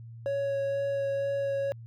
triangle tone with vibrato, 555 Hz, C#5, 2 cents sharp, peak -25 dBFS, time 0.26-1.72 s, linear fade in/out 0 ms, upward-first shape sine, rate 2.1 Hz, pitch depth 9 cents each way, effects added 115 Hz sine -42 dBFS peak until 1.86 s

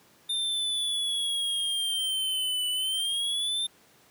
square exponential two-way sweep, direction down then up, 3609 to 2970 to 3609 Hz, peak -27 dBFS, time 0.29-3.67 s, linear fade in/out 10 ms, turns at 2.69 s, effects pink hiss -59 dBFS RMS until 4.1 s + high-pass 150 Hz 12 dB/octave

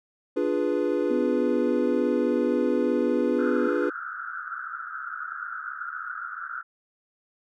triangle chord, D diminished seventh, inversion none, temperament equal, 293.7 / 349.2 / 415.3 / 493.9 Hz, D4 / F4 / Ab4 / Cb5, 0 / 0 / 0 / 0 cents, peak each -26 dBFS, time 0.36-3.9 s, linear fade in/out 10 ms
sine tone with vibrato, 250.2 Hz, B3, 23 cents sharp, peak -26 dBFS, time 1.1-3.68 s, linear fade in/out 10 ms, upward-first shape triangle, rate 1.4 Hz, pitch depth 16 cents each way
pink band-pass noise, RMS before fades -35 dBFS, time 3.38-6.63 s, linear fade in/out 20 ms, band 1300 to 1500 Hz, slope 96 dB/octave
effects none

